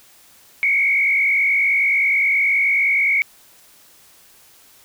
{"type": "tone with frequency modulation", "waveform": "sine", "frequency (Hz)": 2217, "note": "C#7", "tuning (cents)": 0, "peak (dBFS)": -14, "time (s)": [0.63, 3.22], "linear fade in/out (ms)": 0, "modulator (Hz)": 49.5, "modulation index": 1.5, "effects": ["white hiss -50 dBFS RMS until 4.84 s"]}